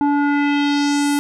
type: tone with low-pass filter sweep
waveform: square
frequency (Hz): 287.6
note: D4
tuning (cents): -36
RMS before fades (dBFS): -17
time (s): 0.01-1.19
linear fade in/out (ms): 0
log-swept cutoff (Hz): 860 to 12000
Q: 2
effects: none

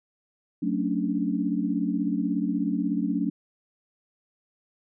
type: chord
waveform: sine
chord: D major seventh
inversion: first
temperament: equal with one note detuned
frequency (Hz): 185 / 222.8 / 277.2 / 293.7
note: F#3 / A3 / C#4 / D4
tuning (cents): 0 / +22 / 0 / 0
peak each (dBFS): -29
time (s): 0.62-3.3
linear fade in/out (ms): 10
effects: none

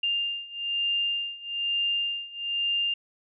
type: beating tone pair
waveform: sine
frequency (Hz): 2800 / 2801.1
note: F7 / F7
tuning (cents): +4 / +5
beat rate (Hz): 1.1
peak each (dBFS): -30 / -28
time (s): 0.03-2.94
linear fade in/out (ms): 5
effects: none

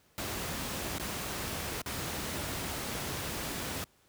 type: noise with dropouts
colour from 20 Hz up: pink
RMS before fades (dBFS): -36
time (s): 0.18-3.84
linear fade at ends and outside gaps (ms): 0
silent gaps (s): 0.983-0.998 / 1.817-1.861
effects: pink hiss -66 dBFS RMS until 4.08 s + high-pass 60 Hz 12 dB/octave

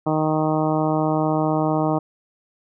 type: harmonic tone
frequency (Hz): 155.56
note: D#3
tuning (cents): 0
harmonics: 1 / 2 / 3 / 4 / 5 / 6 / 7 / 8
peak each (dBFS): -24 / -22 / -28 / -25 / -26 / -30 / -31 / -34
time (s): 0.06-1.99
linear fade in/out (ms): 10
effects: none

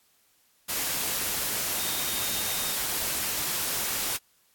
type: tone in noise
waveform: sine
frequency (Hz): 3693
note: A#7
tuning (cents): -17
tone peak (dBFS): -37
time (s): 1.79-2.76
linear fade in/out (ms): 20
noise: white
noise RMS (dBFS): -29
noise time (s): 0.68-4.18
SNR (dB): -11
effects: white hiss -65 dBFS RMS until 4.54 s + AAC 64 kbps

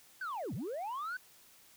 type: linear two-way sweep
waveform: sine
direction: down then up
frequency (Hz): 1582 to 97 to 1543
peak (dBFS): -34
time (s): 0.21-1.17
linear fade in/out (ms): 5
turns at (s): 0.54
effects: tanh soft clip ceiling -35 dBFS + white hiss -61 dBFS RMS until 1.76 s

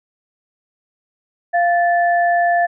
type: tone pair together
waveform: sine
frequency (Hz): 694.9 / 1751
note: F5 / A6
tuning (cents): -9 / -9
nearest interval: octave + major third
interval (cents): 1600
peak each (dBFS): -13 / -20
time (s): 1.53-2.67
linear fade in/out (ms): 20
effects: none

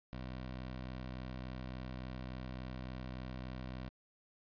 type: tone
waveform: 15% pulse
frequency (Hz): 63.5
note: B1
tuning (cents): +49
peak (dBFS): -36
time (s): 0.13-3.89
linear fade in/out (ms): 0
effects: resampled to 11025 Hz

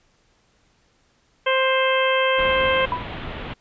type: harmonic tone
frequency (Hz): 525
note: C5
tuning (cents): +6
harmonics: 1 / 2 / 3 / 4 / 5 / 6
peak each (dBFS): -20 / -23 / -25 / -26 / -27 / -28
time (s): 1.46-2.86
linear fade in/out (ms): 10
type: low-pass noise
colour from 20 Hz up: pink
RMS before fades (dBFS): -32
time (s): 2.38-3.54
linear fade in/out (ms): 10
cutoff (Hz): 3500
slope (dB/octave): 48
type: tone with exponential decay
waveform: sine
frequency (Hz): 987.8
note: B5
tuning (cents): 0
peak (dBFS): -17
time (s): 2.92-3.1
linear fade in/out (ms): 1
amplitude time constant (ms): 39
effects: pink hiss -62 dBFS RMS until 3.6 s + resampled to 16000 Hz

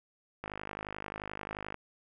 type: click train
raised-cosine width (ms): 0.5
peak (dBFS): -23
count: 68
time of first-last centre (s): 0.44-1.744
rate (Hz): 51.4
effects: none

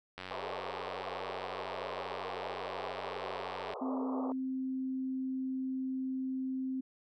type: click train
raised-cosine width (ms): 0.3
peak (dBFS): -26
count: 331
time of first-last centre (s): 0.18-3.736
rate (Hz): 92.8
type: band-pass noise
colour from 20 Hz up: pink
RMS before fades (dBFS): -41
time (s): 0.31-4.32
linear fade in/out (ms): 0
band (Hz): 380 to 1200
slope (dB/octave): 96
type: tone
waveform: sine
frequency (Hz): 261.6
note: C4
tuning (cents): 0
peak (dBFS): -33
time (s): 3.81-6.81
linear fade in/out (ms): 10
effects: none

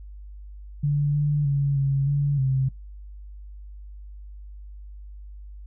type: tone with pitch steps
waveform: sine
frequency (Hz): 145.1 / 146.9 / 140.7 / 137.6 / 142.7 / 132.8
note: D3 / D3 / C#3 / C#3 / D3 / C3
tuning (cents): -21 / +1 / +26 / -12 / -49 / +26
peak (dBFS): -19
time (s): 0.83-2.69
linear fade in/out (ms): 10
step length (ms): 310
effects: noise-tail reverb RT60 0.2 s tail -25 dB re dry + added 50 Hz sine -38 dBFS peak until 5.66 s

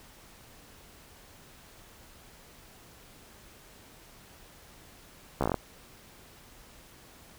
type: slowing click train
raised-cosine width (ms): 1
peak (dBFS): -13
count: 8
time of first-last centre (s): 5.41-5.543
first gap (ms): 14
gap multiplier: 1.1
effects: pink hiss -54 dBFS RMS until 7.38 s

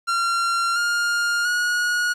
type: tone with pitch steps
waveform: 45% pulse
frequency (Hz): 1375 / 1411.2 / 1448.4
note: F6 / F6 / F#6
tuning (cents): -27 / +18 / -37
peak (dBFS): -19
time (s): 0.07-2.14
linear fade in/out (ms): 20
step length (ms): 690
effects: low-pass 9000 Hz 12 dB/octave + 9-bit

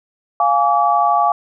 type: chord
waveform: sine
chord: D diminished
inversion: first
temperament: equal with one note detuned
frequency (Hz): 698.5 / 830.6 / 1148.5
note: F5 / Ab5 / D6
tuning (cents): 0 / 0 / -39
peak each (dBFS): -16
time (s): 0.4-1.32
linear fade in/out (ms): 2
effects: none

